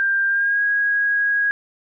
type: tone with pitch glide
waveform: sine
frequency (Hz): 1590 to 1648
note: G6 to G#6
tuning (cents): +24 to -14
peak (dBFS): -16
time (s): 0-1.51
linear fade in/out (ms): 0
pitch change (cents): +62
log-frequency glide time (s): 0.28-0.63
effects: none